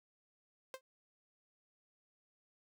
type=tone with exponential decay; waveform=sawtooth; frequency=524 Hz; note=C5; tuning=2 cents sharp; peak=-36 dBFS; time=0.74-0.81 s; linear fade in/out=1 ms; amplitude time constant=15 ms; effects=none